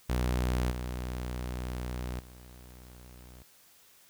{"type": "tone with level steps", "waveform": "sawtooth", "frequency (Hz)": 61.74, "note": "B1", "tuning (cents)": 0, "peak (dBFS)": [-23, -30, -45], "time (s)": [0.09, 3.43], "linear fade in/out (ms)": 10, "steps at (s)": [0.71, 2.19], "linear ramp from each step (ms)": 5, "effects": ["white hiss -60 dBFS RMS until 4.09 s"]}